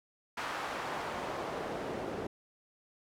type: noise with band-pass filter sweep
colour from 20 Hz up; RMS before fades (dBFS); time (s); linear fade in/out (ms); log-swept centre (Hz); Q
pink; -38; 0.37-2.27; 5; 1300 to 400; 0.98
effects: none